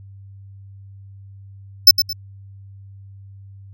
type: tone with echo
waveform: square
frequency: 5274 Hz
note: E8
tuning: in tune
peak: -3 dBFS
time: 1.87-1.91 s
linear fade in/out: 5 ms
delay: 110 ms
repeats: 2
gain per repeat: -10 dB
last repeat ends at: 2.13 s
effects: added 98 Hz sine -38 dBFS peak until 3.73 s